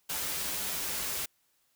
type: noise with comb filter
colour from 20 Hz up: white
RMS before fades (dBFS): -34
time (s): 0.09-1.26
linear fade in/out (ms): 10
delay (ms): 8.6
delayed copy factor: -0.6
effects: white hiss -72 dBFS RMS until 1.75 s